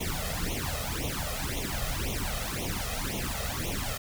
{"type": "noise with flanger", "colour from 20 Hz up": "pink", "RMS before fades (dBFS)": -32, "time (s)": [0, 3.98], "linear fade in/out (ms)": 10, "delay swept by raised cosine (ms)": [0.31, 1.61], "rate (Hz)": 1.9, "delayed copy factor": 0.9, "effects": []}